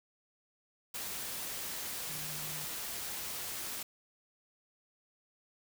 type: tone in noise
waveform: sine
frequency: 153.1 Hz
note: D#3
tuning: 28 cents flat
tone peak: -48 dBFS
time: 2.09-2.65 s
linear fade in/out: 5 ms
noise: white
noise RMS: -40 dBFS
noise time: 0.94-3.83 s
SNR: -11 dB
effects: none